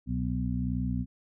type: harmonic tone with a mistuned harmonic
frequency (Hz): 62.2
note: B1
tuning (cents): +13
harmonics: 1 / 2 / 3 / 4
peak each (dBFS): -33 / -33 / -33 / -33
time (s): 0.06-1.06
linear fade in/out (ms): 50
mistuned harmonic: 1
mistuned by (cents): +120
effects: none